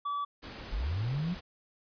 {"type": "tone", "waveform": "triangle", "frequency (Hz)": 1149, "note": "D6", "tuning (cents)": -38, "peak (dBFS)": -29, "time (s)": [0.05, 0.25], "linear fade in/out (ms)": 10}
{"type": "noise", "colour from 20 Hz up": "pink", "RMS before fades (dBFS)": -44, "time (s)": [0.42, 1.41], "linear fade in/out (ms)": 20}
{"type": "linear sweep", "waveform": "sine", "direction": "up", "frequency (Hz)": [36.71, 185], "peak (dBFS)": -29, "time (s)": [0.71, 1.35], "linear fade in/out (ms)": 20}
{"effects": ["resampled to 11025 Hz"]}